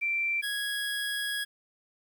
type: tone pair in turn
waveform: sine / 25% pulse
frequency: 2349 / 1661 Hz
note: D7 / G#6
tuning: 0 / 0 cents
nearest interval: tritone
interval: 600 cents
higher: first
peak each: -26 dBFS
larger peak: neither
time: 0.01-0.42 / 0.42-1.45 s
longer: second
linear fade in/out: 20 ms
effects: 10-bit